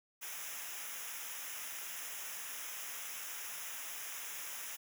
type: noise with comb filter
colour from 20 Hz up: white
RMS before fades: -44 dBFS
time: 0.21-4.77 s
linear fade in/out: 20 ms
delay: 0.23 ms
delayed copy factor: -0.85
effects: none